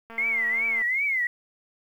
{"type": "click train", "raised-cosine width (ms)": 0.5, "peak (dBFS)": -28, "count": 165, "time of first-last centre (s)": [0.1, 0.819], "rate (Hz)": 228}
{"type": "tone with vibrato", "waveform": "sine", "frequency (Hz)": 2100, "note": "C7", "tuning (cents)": 6, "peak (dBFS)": -22, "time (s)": [0.18, 1.27], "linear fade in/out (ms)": 2, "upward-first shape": "triangle", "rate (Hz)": 2.6, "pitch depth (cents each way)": 180}
{"effects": ["9-bit"]}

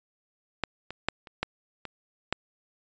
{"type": "clicks", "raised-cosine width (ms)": 0.3, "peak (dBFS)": [-10, -21, -8, -29, -11, -21, -9], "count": 7, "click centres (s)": [0.637, 0.906, 1.086, 1.272, 1.43, 1.853, 2.326], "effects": ["resampled to 16000 Hz"]}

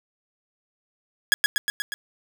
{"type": "tone with echo", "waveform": "sawtooth", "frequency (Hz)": 1671, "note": "G#6", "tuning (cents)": 10, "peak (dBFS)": -10, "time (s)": [1.32, 1.34], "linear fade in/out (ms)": 0, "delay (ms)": 120, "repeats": 5, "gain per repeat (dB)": -3, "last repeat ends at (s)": 1.94, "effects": []}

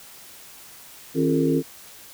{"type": "tone cluster", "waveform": "sine", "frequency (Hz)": [158.4, 270, 345.4, 408.9, 453.2], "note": ["D#3", "C#4", "F4", "G#4", "A#4"], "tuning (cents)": [31, -45, -19, -27, -49], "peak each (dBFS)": [-25, -21, -25, -30, -25], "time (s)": [1.14, 1.63], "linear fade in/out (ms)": 50, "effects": ["white hiss -45 dBFS RMS until 2.13 s"]}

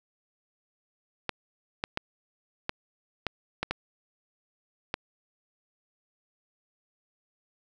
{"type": "clicks", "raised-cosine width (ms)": 0.3, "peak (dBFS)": -12, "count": 8, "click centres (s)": [1.293, 1.839, 1.974, 2.694, 3.267, 3.63, 3.71, 4.941], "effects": []}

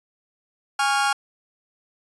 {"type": "chord", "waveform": "40% pulse", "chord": "Db major", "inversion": "second", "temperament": "equal with one note detuned", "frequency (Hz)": [821.1, 1108.7, 1396.9], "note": ["Ab5", "Db6", "F6"], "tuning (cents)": [-20, 0, 0], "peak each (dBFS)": [-21, -27, -22], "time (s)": [0.79, 1.13], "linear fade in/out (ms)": 5, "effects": ["resampled to 24000 Hz"]}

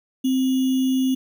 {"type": "tone with sample-and-hold", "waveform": "sine", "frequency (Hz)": 261.3, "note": "C4", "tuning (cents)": -2, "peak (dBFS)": -17, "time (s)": [0.24, 1.15], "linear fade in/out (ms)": 10, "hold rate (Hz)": 3150, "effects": []}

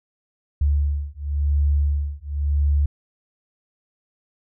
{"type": "beating tone pair", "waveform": "sine", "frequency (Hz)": [71.8, 72.74], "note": ["D2", "D2"], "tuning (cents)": [-39, -16], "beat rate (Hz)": 0.94, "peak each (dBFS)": -21, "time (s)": [0.61, 2.86], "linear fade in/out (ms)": 5, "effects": []}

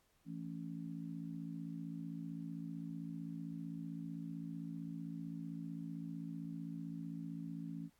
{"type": "harmonic tone", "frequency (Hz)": 55.6, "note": "A1", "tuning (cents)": 19, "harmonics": [3, 4, 5], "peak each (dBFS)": [-45, -49, -47], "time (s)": [0.25, 7.9], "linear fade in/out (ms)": 50, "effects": ["pink hiss -75 dBFS RMS until 7.99 s", "AAC 64 kbps"]}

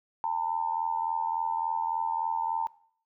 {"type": "tone with amplitude modulation", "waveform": "sine", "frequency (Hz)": 902, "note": "A5", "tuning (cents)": 43, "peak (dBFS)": -23, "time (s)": [0.24, 2.67], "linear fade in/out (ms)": 0, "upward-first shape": "sine", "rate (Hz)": 83.5, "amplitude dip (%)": 80, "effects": ["noise-tail reverb RT60 0.6 s tail -21 dB re dry"]}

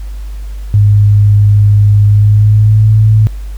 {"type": "tone with pitch glide", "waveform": "sine", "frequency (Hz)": [103, 108.06], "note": ["G#2", "A2"], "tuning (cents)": [-14, -31], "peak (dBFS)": -3, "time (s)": [0.74, 3.27], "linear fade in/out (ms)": 0, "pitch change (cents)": 83, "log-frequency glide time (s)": [2.09, 2.92], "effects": ["added 50 Hz sine -19 dBFS peak until 3.57 s", "pink hiss -42 dBFS RMS until 3.57 s"]}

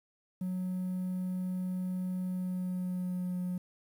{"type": "tone with pitch glide", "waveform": "triangle", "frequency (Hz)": [183.6, 180.45], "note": ["F#3", "F#3"], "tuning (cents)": [-13, -43], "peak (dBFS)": -29, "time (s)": [0.41, 3.58], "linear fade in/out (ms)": 5, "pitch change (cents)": -30, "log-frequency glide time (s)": [2.24, 3.39], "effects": ["tanh soft clip ceiling -26 dBFS", "10-bit"]}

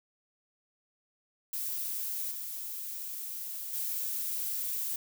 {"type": "noise with level steps", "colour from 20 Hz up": "violet", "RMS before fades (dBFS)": [-35, -39, -34], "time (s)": [1.53, 4.96], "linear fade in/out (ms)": 2, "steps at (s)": [2.31, 3.73], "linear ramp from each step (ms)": 5, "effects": []}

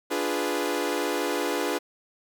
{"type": "chord", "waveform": "sawtooth", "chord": "D diminished seventh", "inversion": "none", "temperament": "equal", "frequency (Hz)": [293.7, 349.2, 415.3, 493.9], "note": ["D4", "F4", "Ab4", "Cb5"], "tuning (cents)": [0, 0, 0, 0], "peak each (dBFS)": -27, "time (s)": [0.1, 1.79], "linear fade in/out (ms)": 20, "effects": []}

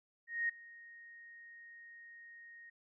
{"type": "tone with ADSR envelope", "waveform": "sine", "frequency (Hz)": 1864.7, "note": "A#6", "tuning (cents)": 0, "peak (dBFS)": -30, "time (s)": [0.27, 2.7], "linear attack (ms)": 220, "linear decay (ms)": 8, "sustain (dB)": -22, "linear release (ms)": 8, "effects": []}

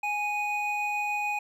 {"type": "tone pair together", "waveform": "triangle", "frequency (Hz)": [830.6, 2485], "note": ["G#5", "D#7"], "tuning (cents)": [0, -3], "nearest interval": "octave + perfect fifth", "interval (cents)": 1897, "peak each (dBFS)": -28, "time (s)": [0.03, 1.39], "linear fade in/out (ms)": 5, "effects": []}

